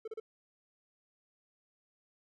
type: tone bursts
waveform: triangle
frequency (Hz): 442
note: A4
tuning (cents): +8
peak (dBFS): -36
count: 3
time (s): 0.05-0.2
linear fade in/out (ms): 5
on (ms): 28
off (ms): 33
effects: none